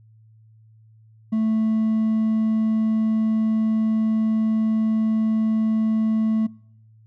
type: tone with hard clipping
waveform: triangle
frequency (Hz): 220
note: A3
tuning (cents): 0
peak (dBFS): -19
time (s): 1.32-6.47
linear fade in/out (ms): 10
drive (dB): 5
effects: noise-tail reverb RT60 0.8 s tail -26 dB re dry + added 110 Hz sine -49 dBFS peak until 7.06 s